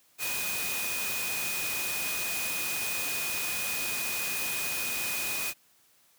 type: tone in noise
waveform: sine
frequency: 2485 Hz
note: D#7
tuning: 3 cents flat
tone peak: -34 dBFS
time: 0.18-5.54 s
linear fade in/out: 50 ms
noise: white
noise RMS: -33 dBFS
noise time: 0.18-5.54 s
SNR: -4 dB
effects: white hiss -64 dBFS RMS until 6.18 s + high-pass 80 Hz 12 dB/octave